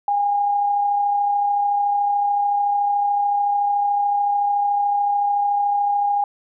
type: tone with amplitude modulation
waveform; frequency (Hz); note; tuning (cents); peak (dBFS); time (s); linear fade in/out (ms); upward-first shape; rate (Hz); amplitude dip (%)
sine; 814; G#5; -35; -15; 0.08-6.24; 2; sine; 33.7; 30
effects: none